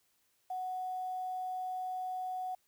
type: tone with quantisation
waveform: sine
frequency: 740 Hz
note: F#5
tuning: in tune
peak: -35 dBFS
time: 0.5-2.55 s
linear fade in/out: 5 ms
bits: 10
effects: white hiss -74 dBFS RMS until 2.67 s